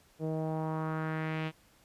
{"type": "tone with low-pass filter sweep", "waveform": "sawtooth", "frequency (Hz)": 158, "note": "D#3", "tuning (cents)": 27, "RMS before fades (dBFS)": -34, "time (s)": [0.19, 1.52], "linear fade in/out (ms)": 50, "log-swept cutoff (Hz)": [500, 2900], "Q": 2.3, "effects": ["pink hiss -64 dBFS RMS until 1.84 s", "resampled to 32000 Hz"]}